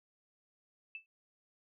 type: tone with exponential decay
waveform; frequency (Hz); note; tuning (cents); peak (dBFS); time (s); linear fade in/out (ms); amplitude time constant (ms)
sine; 2637; E7; 0; -38; 0.95-1.06; 1; 23
effects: none